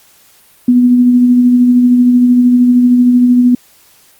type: tone with tremolo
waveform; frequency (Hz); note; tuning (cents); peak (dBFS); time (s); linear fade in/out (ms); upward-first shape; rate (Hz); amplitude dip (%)
sine; 246.3; B3; -5; -3; 0.68-3.55; 5; sine; 13; 30
effects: white hiss -46 dBFS RMS until 4.19 s + Opus 48 kbps